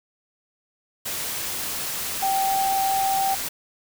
sine tone in noise, 777 Hz, G5, 16 cents flat, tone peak -20 dBFS, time 2.22-3.35 s, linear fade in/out 10 ms, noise white, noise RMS -29 dBFS, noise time 1.05-3.49 s, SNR +6 dB, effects none

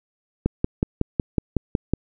click train, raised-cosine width 3 ms, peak -6 dBFS, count 9, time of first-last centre 0.46-1.936 s, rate 5.42 Hz, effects none

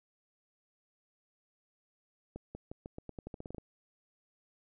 accelerating click train, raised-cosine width 2 ms, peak -29 dBFS, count 14, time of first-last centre 2.36-3.582 s, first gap 190 ms, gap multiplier 0.87, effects none

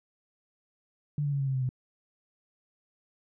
sine tone with pitch steps, 146.83 / 143.39 / 140.04 / 136.76 / 133.56 / 130.43 / 127.38 Hz, D3 / D3 / C#3 / C#3 / C3 / C3 / C3, 0 / -41 / +18 / -23 / +36 / -5 / -46 cents, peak -26 dBFS, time 1.18-1.691 s, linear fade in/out 2 ms, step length 73 ms, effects none

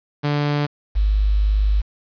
sawtooth / sine tone pair in turn, 146.2 / 51.23 Hz, D3 / G#1, -7 / -23 cents, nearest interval octave + tritone, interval 1816 cents, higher first, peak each -14 dBFS, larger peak neither, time 0.23-0.67 / 0.95-1.82 s, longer second, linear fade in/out 20 ms, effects resampled to 11025 Hz + 7-bit

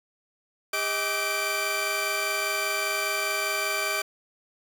sawtooth tone cluster, 403.7 / 632 / 1162 / 1537 / 2349 Hz, G#4 / D#5 / D6 / G6 / D7, -49 / +27 / -19 / -35 / 0 cents, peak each -32 / -29 / -29 / -29 / -26 dBFS, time 0.73-4.02 s, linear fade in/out 5 ms, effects none

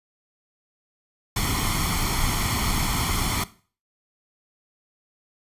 pink noise with comb filter, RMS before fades -24 dBFS, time 1.36-3.44 s, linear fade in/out 5 ms, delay 0.92 ms, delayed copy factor +0.7, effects noise-tail reverb RT60 0.4 s tail -17 dB re dry + resampled to 32000 Hz

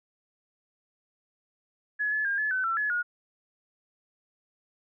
sine tone with pitch steps, 1695 / 1719 / 1611 / 1719 / 1517 / 1345 / 1703 / 1440 Hz, G#6 / A6 / G6 / A6 / F#6 / E6 / G#6 / F#6, +35 / -41 / +47 / -41 / +43 / +34 / +43 / -47 cents, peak -25 dBFS, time 1.99-3.03 s, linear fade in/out 20 ms, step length 130 ms, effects none

